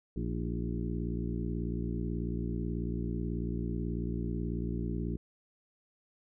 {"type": "harmonic tone with a mistuned harmonic", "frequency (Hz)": 58.27, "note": "A#1", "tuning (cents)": 0, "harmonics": [1, 2, 3, 4, 5, 6, 7], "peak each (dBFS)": [-36, -39, -37, -40, -42, -43, -46], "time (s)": [0.16, 5.17], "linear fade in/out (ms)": 5, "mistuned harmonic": 5, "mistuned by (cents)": 63, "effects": []}